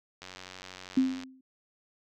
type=click train; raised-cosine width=0.2 ms; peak=-26 dBFS; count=95; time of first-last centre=0.22-1.235 s; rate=92.6 Hz
type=tone with exponential decay; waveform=sine; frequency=261.6 Hz; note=C4; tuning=in tune; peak=-18 dBFS; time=0.97-1.41 s; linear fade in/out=5 ms; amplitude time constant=94 ms
effects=none